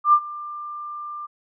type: tone with ADSR envelope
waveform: sine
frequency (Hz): 1191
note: D6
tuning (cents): +24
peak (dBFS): -9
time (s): 0.04-1.27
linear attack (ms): 90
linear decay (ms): 65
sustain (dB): -21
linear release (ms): 19
effects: none